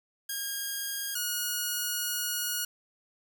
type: tone pair in turn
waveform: 5% pulse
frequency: 1625 / 1447.7 Hz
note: G#6 / F#6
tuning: -38 / -38 cents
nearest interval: major second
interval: 200 cents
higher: first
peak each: -21 / -18 dBFS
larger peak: second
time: 0.29-1.15 / 1.15-2.65 s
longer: second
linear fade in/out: 5 ms
effects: none